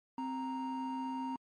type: tone pair together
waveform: triangle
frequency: 261.4 / 932.3 Hz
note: C4 / A#5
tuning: -1 / 0 cents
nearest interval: octave + minor seventh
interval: 2201 cents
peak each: -35 / -36 dBFS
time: 0.18-1.36 s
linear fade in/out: 2 ms
effects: tanh soft clip ceiling -28 dBFS + MP3 48 kbps